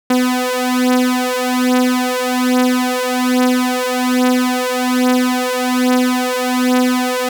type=beating tone pair; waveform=sawtooth; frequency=250.9 / 252.1 Hz; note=B3 / B3; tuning=+28 / +36 cents; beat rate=1.2 Hz; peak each=-12 dBFS; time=0.1-7.29 s; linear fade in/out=5 ms; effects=none